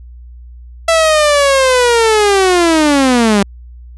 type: linear sweep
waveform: sawtooth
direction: down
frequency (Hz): 666 to 194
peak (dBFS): -4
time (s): 0.88-3.43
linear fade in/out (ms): 5
effects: added 60 Hz sine -31 dBFS peak until 3.97 s + resampled to 24000 Hz